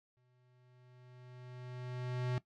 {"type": "tone with exponential growth", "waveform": "square", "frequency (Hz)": 125, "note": "B2", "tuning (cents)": 21, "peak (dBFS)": -33, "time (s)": [0.17, 2.38], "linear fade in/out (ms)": 0, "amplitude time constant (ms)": 480, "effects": ["noise-tail reverb RT60 0.1 s tail -17 dB re dry", "low-pass 4000 Hz 12 dB/octave"]}